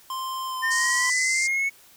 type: tone with pitch glide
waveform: square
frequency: 1046.5 to 1030.9 Hz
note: C6 to C6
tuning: 0 to -26 cents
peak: -29 dBFS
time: 0.1-1.1 s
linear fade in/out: 2 ms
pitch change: -26 cents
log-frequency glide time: 0.46-0.58 s
type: linear sweep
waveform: triangle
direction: up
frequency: 1800 to 2217 Hz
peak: -20 dBFS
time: 0.62-1.7 s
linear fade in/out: 20 ms
type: band-pass noise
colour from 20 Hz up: white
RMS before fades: -29 dBFS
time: 0.7-1.48 s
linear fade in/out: 20 ms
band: 4500 to 8900 Hz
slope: 96 dB/octave
effects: white hiss -53 dBFS RMS until 1.96 s